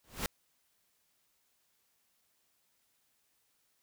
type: noise with exponential growth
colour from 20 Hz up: pink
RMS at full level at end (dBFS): -30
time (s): 0.04-0.26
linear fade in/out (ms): 1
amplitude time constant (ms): 46
effects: white hiss -75 dBFS RMS until 3.82 s